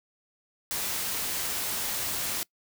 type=noise; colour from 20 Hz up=white; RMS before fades=-31 dBFS; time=0.71-2.43 s; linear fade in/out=0 ms; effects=noise-tail reverb RT60 0.1 s tail -23 dB re dry